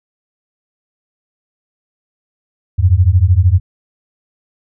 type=beating tone pair; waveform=sine; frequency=84.5 / 97.5 Hz; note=E2 / G2; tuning=+43 / -9 cents; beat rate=13 Hz; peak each=-10 dBFS; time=2.78-3.6 s; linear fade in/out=20 ms; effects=none